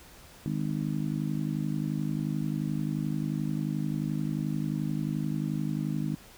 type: harmonic tone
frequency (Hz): 51.4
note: G#1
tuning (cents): -17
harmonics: 3 / 4 / 5 / 6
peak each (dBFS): -31 / -33 / -35 / -37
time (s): 0.46-6.15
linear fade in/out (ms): 0
effects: pink hiss -52 dBFS RMS until 6.37 s